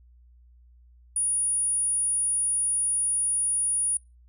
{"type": "tone", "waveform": "sine", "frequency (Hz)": 9670, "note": "D9", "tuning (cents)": 50, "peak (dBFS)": -23, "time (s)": [1.16, 3.97], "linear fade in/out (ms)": 2, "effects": ["noise-tail reverb RT60 0.2 s tail -19 dB re dry", "added 60 Hz sine -52 dBFS peak until 4.28 s"]}